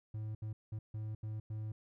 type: tone bursts at uneven times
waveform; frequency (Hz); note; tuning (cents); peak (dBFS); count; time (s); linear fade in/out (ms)
triangle; 108.2; A2; -29; -36; 6; 0.14-0.35 / 0.42-0.53 / 0.72-0.79 / 0.94-1.15 / 1.23-1.4 / 1.5-1.72; 5
effects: none